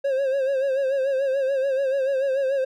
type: tone with vibrato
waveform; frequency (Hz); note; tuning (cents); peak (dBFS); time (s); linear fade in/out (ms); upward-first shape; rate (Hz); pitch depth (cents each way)
triangle; 539; C#5; -49; -18; 0.04-2.65; 10; sine; 6.9; 66
effects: none